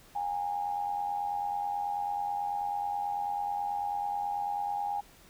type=tone with amplitude modulation; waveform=sine; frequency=817 Hz; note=G#5; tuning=29 cents flat; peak=-27 dBFS; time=0.15-5.01 s; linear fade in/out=10 ms; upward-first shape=sine; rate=89.2 Hz; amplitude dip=60%; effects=pink hiss -57 dBFS RMS until 5.29 s